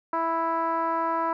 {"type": "tone with low-pass filter", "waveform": "10% pulse", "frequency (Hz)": 329.6, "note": "E4", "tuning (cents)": 0, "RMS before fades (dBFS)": -26, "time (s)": [0.13, 1.33], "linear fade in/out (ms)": 2, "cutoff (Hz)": 1100, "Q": 3.4, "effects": []}